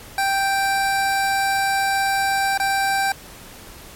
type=tone with dropouts; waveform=25% pulse; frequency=784 Hz; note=G5; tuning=in tune; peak=-14 dBFS; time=0.18-3.12 s; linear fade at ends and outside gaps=2 ms; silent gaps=2.576-2.599 s; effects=pink hiss -41 dBFS RMS until 3.95 s + MP3 64 kbps